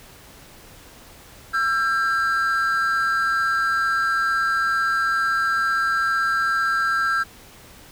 triangle tone pair together, 1342.2 / 1600 Hz, E6 / G6, +31 / +35 cents, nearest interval minor third, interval 304 cents, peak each -19 dBFS, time 1.53-7.24 s, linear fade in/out 20 ms, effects tanh soft clip ceiling -10 dBFS + pink hiss -46 dBFS RMS until 7.91 s

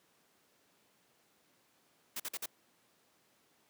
white noise bursts, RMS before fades -39 dBFS, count 4, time 2.16-2.46 s, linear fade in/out 5 ms, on 39 ms, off 48 ms, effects pink hiss -70 dBFS RMS until 3.69 s + high-pass 200 Hz 12 dB/octave

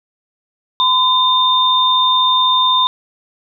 sine tone pair together, 1016 / 3624 Hz, B5 / A#7, +49 / -50 cents, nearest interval octave + minor seventh, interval 2201 cents, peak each -13 dBFS, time 0.8-2.87 s, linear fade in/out 0 ms, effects none

